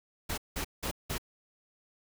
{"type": "noise bursts", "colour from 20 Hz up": "pink", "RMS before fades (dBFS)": -34, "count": 4, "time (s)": [0.29, 1.182], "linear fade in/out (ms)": 10, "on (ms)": 88, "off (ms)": 180, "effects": []}